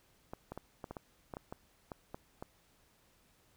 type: clicks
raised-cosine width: 1 ms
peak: -28 dBFS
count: 12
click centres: 0.335 / 0.52 / 0.576 / 0.842 / 0.91 / 0.968 / 1.338 / 1.369 / 1.525 / 1.918 / 2.145 / 2.425 s
effects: pink hiss -69 dBFS RMS until 3.56 s